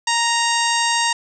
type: harmonic tone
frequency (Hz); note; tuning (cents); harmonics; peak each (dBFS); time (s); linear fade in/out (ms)
932.3; A#5; 0; 1 / 2 / 3 / 4 / 5 / 6 / 7 / 8 / 9; -20 / -23 / -25 / -26 / -27 / -28 / -28 / -29 / -30; 0.07-1.13; 5
effects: none